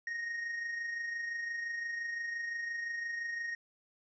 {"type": "tone with amplitude modulation", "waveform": "triangle", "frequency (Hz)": 1864.7, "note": "A#6", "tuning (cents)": 0, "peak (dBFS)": -32, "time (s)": [0.07, 3.55], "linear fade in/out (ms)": 2, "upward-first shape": "sine", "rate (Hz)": 25.8, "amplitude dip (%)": 40, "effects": ["resampled to 16000 Hz"]}